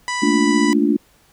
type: harmonic tone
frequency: 987.8 Hz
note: B5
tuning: in tune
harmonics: 1 / 2 / 3 / 4 / 5 / 6 / 7 / 8 / 9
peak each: -24 / -24 / -33 / -36 / -33 / -36 / -36 / -37 / -40 dBFS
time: 0.08-0.73 s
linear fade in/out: 0 ms
type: chord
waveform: sine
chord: Bb major seventh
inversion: third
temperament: just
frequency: 218.5 / 233.1 / 291.4 / 349.6 Hz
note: A3 / Bb3 / D4 / F4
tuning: -12 / 0 / -13 / +2 cents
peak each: -19 / -22 / -16 / -21 dBFS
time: 0.22-0.97 s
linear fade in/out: 10 ms
effects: pink hiss -55 dBFS RMS until 1.32 s